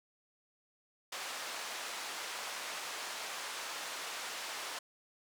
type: band-pass noise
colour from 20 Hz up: pink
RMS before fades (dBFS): -42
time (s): 1.12-4.79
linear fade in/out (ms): 5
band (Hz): 790 to 8300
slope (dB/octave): 12
effects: none